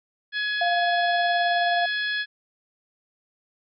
harmonic tone, 842 Hz, G#5, 24 cents sharp, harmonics 2 / 3 / 4 / 5 / 6, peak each -25 / -38 / -31 / -37 / -41 dBFS, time 0.32-2.26 s, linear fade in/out 50 ms
sine tone with tremolo, 698.5 Hz, F5, in tune, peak -20 dBFS, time 0.61-1.86 s, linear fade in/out 5 ms, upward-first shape sine, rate 19 Hz, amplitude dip 25%
effects none

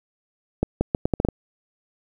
accelerating click train, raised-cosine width 2 ms, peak -6 dBFS, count 8, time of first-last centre 0.63-1.287 s, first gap 180 ms, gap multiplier 0.77, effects 8-bit

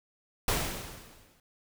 pink noise with exponential decay, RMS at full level -26 dBFS, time 0.48-1.4 s, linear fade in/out 2 ms, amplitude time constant 200 ms, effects none

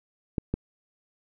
clicks, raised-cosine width 3 ms, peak -13 dBFS, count 2, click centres 0.382 / 0.54 s, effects none

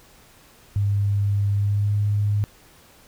sine tone with pitch glide, 101 to 103.12 Hz, G#2 to G#2, -48 to -12 cents, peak -18 dBFS, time 0.76-2.44 s, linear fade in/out 0 ms, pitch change +36 cents, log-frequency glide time 1.55-1.94 s, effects pink hiss -52 dBFS RMS until 3.07 s

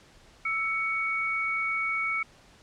sine tone pair together, 1318.5 / 2233 Hz, E6 / C#7, 0 / +12 cents, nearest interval major sixth, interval 912 cents, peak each -32 / -27 dBFS, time 0.45-2.23 s, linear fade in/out 5 ms, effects pink hiss -56 dBFS RMS until 2.62 s + low-pass 7000 Hz 12 dB/octave

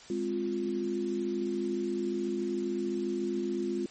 sine chord, F minor, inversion first, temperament equal, 207.7 / 261.6 / 349.2 Hz, Ab3 / C4 / F4, 0 / 0 / 0 cents, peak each -35 / -36 / -31 dBFS, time 0.1-3.86 s, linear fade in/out 2 ms, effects white hiss -51 dBFS RMS until 3.9 s + MP3 32 kbps

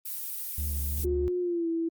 violet noise, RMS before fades -35 dBFS, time 0.05-1.05 s, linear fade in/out 10 ms
triangle tone with vibrato, 72.6 Hz, D2, 19 cents flat, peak -27 dBFS, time 0.58-1.28 s, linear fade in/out 0 ms, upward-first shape sine, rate 2.9 Hz, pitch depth 36 cents each way
sine tone with pitch glide, 358.6 to 330.7 Hz, F4 to E4, +46 to +6 cents, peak -26 dBFS, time 1.04-1.89 s, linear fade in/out 10 ms, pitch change -140 cents, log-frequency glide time 1.4-1.68 s
effects Opus 24 kbps

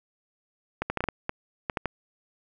clicks, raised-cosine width 0.5 ms, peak -12 dBFS, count 10, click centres 0.82 / 0.9 / 0.973 / 1.006 / 1.04 / 1.087 / 1.294 / 1.698 / 1.772 / 1.857 s, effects none

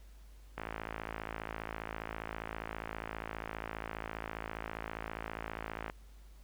click train, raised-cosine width 0.5 ms, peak -23 dBFS, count 293, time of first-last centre 0.58-5.899 s, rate 54.9 Hz, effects added 50 Hz sine -52 dBFS peak until 6.43 s + pink hiss -66 dBFS RMS until 6.43 s

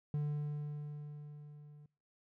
triangle tone with level ramp, 147.9 Hz, D3, 13 cents sharp, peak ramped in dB -30 to -52 dBFS, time 0.14-1.86 s, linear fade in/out 2 ms, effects noise-tail reverb RT60 0.5 s tail -26 dB re dry

